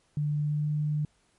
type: tone with pitch glide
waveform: sine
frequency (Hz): 148.3 to 149.94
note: D3 to D3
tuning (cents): +17 to +36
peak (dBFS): -25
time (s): 0.17-1.05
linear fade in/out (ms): 2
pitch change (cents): +19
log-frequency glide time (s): 0.39-0.7
effects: pink hiss -68 dBFS RMS until 1.38 s + MP3 48 kbps